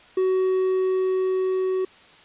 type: tone with level ramp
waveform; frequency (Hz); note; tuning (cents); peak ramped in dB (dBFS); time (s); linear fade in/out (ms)
triangle; 374.7; F#4; +22; -16 to -19; 0.17-1.85; 5
effects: white hiss -50 dBFS RMS until 2.24 s + resampled to 8000 Hz